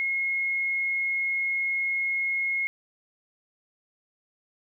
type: tone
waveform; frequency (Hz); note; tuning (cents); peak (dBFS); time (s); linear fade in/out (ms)
sine; 2161; C#7; -45; -24; 0-2.67; 0
effects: 11-bit